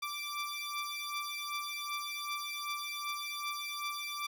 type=beating tone pair; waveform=15% pulse; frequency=1171 / 1173.6 Hz; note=D6 / D6; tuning=-5 / -2 cents; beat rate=2.6 Hz; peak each=-33 / -34 dBFS; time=0.02-4.27 s; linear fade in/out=10 ms; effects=none